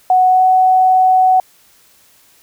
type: tone with pitch glide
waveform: sine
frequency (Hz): 740 to 746.4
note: F#5 to F#5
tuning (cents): 0 to +15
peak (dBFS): -7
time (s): 0.1-1.4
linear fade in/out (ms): 2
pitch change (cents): +15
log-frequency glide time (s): 0.28-0.45
effects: white hiss -50 dBFS RMS until 2.42 s